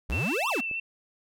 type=exponential two-way sweep; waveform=square; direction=up then down; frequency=49.48 to 1244.5 to 204.5 Hz; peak=-28 dBFS; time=0.09-0.61 s; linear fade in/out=10 ms; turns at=0.49 s
type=tone with vibrato; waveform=sine; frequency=2663 Hz; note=E7; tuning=17 cents sharp; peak=-29 dBFS; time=0.12-0.8 s; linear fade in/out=5 ms; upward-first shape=sine; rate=6.4 Hz; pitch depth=22 cents each way
type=click; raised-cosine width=2 ms; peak=-31 dBFS; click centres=0.713 s
effects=none